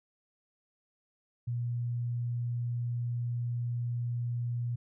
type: tone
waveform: sine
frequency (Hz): 120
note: B2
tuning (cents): -49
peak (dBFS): -30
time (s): 1.47-4.76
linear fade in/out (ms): 10
effects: none